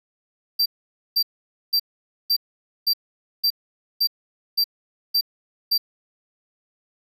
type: tone bursts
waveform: square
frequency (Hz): 4699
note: D8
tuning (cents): 0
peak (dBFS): -17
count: 10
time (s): 0.59-5.78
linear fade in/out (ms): 10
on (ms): 69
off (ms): 500
effects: none